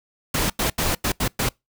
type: noise bursts at uneven times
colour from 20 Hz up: pink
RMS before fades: -22 dBFS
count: 6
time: 0.34-0.5 / 0.59-0.7 / 0.78-0.95 / 1.04-1.12 / 1.2-1.28 / 1.39-1.49 s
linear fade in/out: 5 ms
effects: noise-tail reverb RT60 0.2 s tail -26 dB re dry